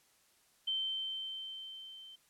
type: tone with level ramp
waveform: sine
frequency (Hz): 3104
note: G7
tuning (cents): -18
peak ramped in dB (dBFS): -31 to -50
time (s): 0.67-2.16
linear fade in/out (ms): 10
effects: white hiss -69 dBFS RMS until 2.29 s + low-pass 12000 Hz 12 dB/octave